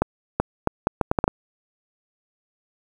accelerating click train, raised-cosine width 1 ms, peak -4 dBFS, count 9, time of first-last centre 0.02-1.279 s, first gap 380 ms, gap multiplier 0.72, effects 7-bit

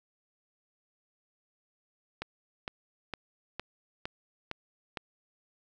click train, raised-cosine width 0.3 ms, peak -19 dBFS, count 7, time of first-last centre 2.22-4.972 s, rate 2.18 Hz, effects none

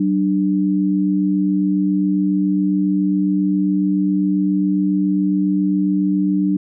sine tone pair together, 189.6 / 296.9 Hz, F#3 / D4, +43 / +19 cents, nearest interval minor sixth, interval 776 cents, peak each -17 dBFS, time 0-6.57 s, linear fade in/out 5 ms, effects none

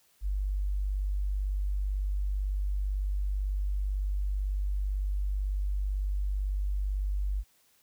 sine tone, 49 Hz, G1, in tune, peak -27 dBFS, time 0.21-7.44 s, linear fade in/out 50 ms, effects white hiss -66 dBFS RMS until 7.82 s

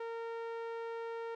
sawtooth tone with low-pass filter, 460 Hz, A#4, 23 cents flat, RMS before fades -41 dBFS, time 0-1.35 s, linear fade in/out 5 ms, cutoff 1900 Hz, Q 0.56, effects none

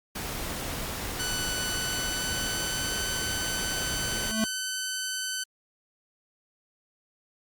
pink noise, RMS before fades -34 dBFS, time 0.15-4.32 s, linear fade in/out 10 ms
10% pulse tone with pitch glide, 1492 to 1518.1 Hz, F#6 to F#6, +14 to +44 cents, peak -21 dBFS, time 1.19-5.44 s, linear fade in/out 10 ms, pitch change +30 cents, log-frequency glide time 1.65-2.95 s
square tone with exponential growth, 220 Hz, A3, in tune, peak -22 dBFS, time 4.06-4.44 s, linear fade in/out 0 ms, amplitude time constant 81 ms
effects Opus 48 kbps

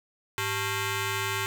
10% pulse ring-modulated tone, 494.7 Hz, B4, 3 cents sharp, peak -16 dBFS, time 0.38-1.46 s, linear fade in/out 0 ms, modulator 599 Hz, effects none

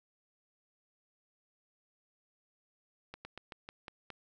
slowing click train, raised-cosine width 0.3 ms, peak -28 dBFS, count 7, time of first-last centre 3.14-4.103 s, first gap 110 ms, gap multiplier 1.15, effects none

